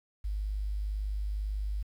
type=tone with quantisation; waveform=sine; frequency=51 Hz; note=G#1; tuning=31 cents flat; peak=-30 dBFS; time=0.24-1.83 s; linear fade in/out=10 ms; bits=10; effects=none